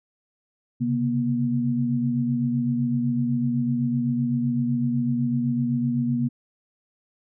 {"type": "tone cluster", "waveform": "sine", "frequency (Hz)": [131.8, 139.7, 239.1], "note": ["C3", "C#3", "A#3"], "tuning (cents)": [13, 14, 44], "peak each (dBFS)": [-27, -31, -22], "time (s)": [0.8, 6.29], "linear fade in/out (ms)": 20, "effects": []}